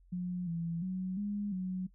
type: tone with pitch steps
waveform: sine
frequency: 179.3 / 167.7 / 185.8 / 204.8 / 185.1 Hz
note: F3 / E3 / F#3 / G#3 / F#3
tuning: +46 / +30 / +7 / -24 / +1 cents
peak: -33 dBFS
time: 0.12-1.87 s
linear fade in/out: 10 ms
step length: 350 ms
effects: noise-tail reverb RT60 0.1 s tail -20 dB re dry + added 44 Hz sine -59 dBFS peak until 1.94 s